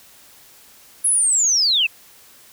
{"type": "linear sweep", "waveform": "sine", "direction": "down", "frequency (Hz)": [10870, 2503], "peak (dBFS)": -14, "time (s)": [1.04, 1.87], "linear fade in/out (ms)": 10, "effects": ["white hiss -48 dBFS RMS until 2.52 s"]}